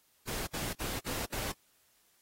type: noise bursts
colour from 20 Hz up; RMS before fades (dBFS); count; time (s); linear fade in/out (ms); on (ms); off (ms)
pink; -37; 5; 0.27-1.522; 10; 200; 63
effects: white hiss -69 dBFS RMS until 2.21 s + AAC 48 kbps